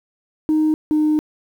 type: tone pair in turn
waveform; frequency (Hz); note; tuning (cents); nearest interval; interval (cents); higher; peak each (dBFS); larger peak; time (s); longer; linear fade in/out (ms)
sine; 310 / 305.7; D#4 / D#4; -6 / -30; unison; 24; first; -12; neither; 0.49-0.74 / 0.91-1.19; second; 0
effects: tanh soft clip ceiling -11 dBFS + 8-bit